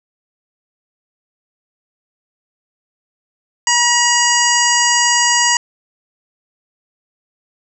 harmonic tone, 958 Hz, A#5, 47 cents sharp, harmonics 1 / 2 / 3 / 5 / 6 / 7 / 8, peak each -17 / -17 / -20 / -20 / -23 / -17 / -20 dBFS, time 3.67-5.57 s, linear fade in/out 2 ms, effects none

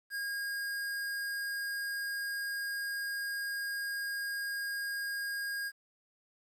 square tone, 1627 Hz, G#6, 36 cents flat, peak -35 dBFS, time 0.1-5.72 s, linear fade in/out 50 ms, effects 11-bit

